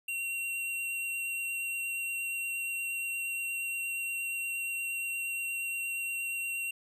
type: tone with vibrato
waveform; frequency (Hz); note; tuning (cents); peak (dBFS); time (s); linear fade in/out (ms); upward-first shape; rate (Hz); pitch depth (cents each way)
square; 2743; F7; -32; -33; 0.08-6.71; 5; triangle; 8.5; 12
effects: none